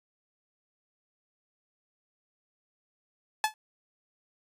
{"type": "tone with exponential decay", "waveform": "sawtooth", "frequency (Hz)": 863, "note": "A5", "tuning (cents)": -34, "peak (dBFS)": -16, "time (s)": [3.44, 3.54], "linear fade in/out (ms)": 1, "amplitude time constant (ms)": 21, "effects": ["resampled to 32000 Hz"]}